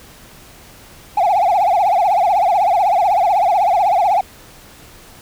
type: tone with vibrato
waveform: triangle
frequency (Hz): 760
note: F#5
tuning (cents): +46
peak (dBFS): -8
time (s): 1.17-4.21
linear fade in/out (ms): 5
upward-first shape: triangle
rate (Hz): 16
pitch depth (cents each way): 240
effects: tanh soft clip ceiling -7 dBFS + pink hiss -42 dBFS RMS until 5.21 s